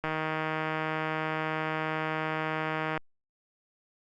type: click train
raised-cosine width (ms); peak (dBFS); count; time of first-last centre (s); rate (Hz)
0.5; -16; 462; 0.04-2.976; 157
effects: Opus 48 kbps